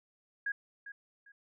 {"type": "tone with echo", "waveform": "sine", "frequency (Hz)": 1645, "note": "G#6", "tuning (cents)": -17, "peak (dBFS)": -31, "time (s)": [0.46, 0.52], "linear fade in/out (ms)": 5, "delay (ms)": 400, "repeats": 2, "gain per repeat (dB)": -12, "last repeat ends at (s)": 1.32, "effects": []}